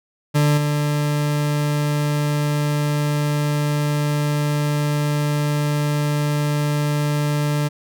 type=tone with level steps; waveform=40% pulse; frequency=147.6 Hz; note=D3; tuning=9 cents sharp; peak=-13 / -17 dBFS; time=0.34-7.69 s; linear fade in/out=20 ms; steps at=0.57 s; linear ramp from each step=10 ms; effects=none